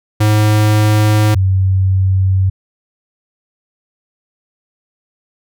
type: tone pair in turn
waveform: square / sine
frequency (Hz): 106.5 / 94.88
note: G#2 / F#2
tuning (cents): +44 / +44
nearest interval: major second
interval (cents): 200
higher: first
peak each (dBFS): -9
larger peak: neither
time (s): 0.2-1.35 / 1.35-2.5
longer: neither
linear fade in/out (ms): 10
effects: none